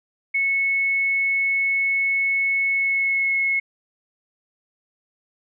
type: tone with pitch glide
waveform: sine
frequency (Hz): 2200 to 2181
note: C#7 to C#7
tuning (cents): -14 to -29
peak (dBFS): -18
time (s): 0.34-3.6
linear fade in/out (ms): 10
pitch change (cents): -15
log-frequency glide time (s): 2.71-3.34
effects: none